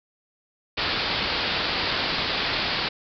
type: low-pass noise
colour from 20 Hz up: white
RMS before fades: -26 dBFS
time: 0.77-2.89 s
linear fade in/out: 10 ms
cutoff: 4900 Hz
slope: 96 dB/octave
effects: none